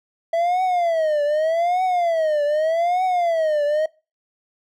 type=tone with vibrato; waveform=triangle; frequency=659.3 Hz; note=E5; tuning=in tune; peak=-15 dBFS; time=0.33-3.86 s; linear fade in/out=5 ms; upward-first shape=triangle; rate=0.83 Hz; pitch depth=230 cents each way; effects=noise-tail reverb RT60 0.3 s tail -23 dB re dry